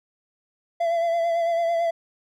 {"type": "tone with vibrato", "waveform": "triangle", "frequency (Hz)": 675, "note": "E5", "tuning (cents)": 41, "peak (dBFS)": -18, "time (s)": [0.8, 1.91], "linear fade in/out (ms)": 10, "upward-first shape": "sine", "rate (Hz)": 9, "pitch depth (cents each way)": 30, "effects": []}